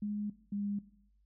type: tone pair in turn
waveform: sine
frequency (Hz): 207.7 / 203.1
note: G#3 / G#3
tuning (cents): 0 / -38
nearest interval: unison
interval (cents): 38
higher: first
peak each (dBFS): -33 / -33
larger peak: neither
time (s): 0.02-0.3 / 0.52-0.79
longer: first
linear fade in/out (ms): 5
effects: noise-tail reverb RT60 0.7 s tail -17 dB re dry + added 50 Hz sine -66 dBFS peak until 1.25 s